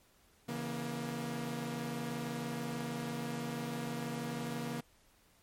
sawtooth chord, A# diminished, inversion first, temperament equal with one note detuned, 138.59 / 164.81 / 237 Hz, C#3 / E3 / A#3, 0 / 0 / +29 cents, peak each -39 / -39 / -35 dBFS, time 0.48-4.81 s, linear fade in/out 10 ms, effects pink hiss -67 dBFS RMS until 5.42 s + MP3 64 kbps

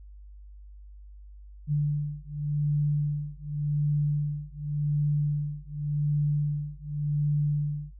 sine beating tone pair, 146.83 / 147.71 Hz, D3 / D3, 0 / +10 cents, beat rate 0.88 Hz, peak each -28 dBFS, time 1.67-7.94 s, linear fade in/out 50 ms, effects added 50 Hz sine -44 dBFS peak until 7.99 s

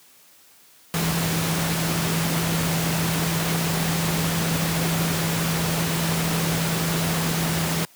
sine tone in noise, 164.81 Hz, E3, in tune, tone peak -23 dBFS, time 0.94-7.85 s, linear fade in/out 0 ms, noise pink, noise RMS -25 dBFS, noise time 0.94-7.85 s, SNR -1 dB, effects white hiss -53 dBFS RMS until 7.95 s + high-pass 100 Hz 12 dB/octave

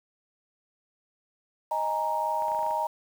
sine chord, D# suspended fourth, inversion none, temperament just, 622.3 / 829.7 / 933.4 Hz, D#5 / G#5 / A#5, 0 / -2 / +2 cents, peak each -32 / -32 / -27 dBFS, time 1.71-2.87 s, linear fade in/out 5 ms
clicks, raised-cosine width 0.5 ms, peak -31 dBFS, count 8, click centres 2.422 / 2.483 / 2.518 / 2.548 / 2.591 / 2.63 / 2.665 / 2.709 s
effects 8-bit

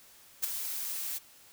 blue noise with ADSR envelope, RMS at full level -27 dBFS, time 0.42-1.19 s, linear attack 21 ms, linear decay 12 ms, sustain -9 dB, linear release 20 ms, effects white hiss -57 dBFS RMS until 1.52 s

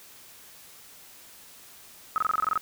sine tone bursts, 1277 Hz, D#6, 45 cents sharp, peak -21 dBFS, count 10, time 2.16-2.576 s, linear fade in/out 0 ms, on 20 ms, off 24 ms, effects white hiss -50 dBFS RMS until 2.61 s

